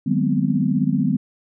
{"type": "tone cluster", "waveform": "sine", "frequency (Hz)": [152.5, 185.8, 204, 242.2, 257.9], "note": ["D#3", "F#3", "G#3", "B3", "C4"], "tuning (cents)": [-34, 7, -31, -34, -25], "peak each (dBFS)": -23, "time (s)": [0.06, 1.17], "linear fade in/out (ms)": 10, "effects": []}